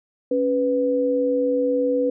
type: tone pair together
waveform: sine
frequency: 276.8 / 495.5 Hz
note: C#4 / B4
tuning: -2 / +6 cents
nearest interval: minor seventh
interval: 1008 cents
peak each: -23 / -19 dBFS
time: 0.31-2.1 s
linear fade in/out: 5 ms
effects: none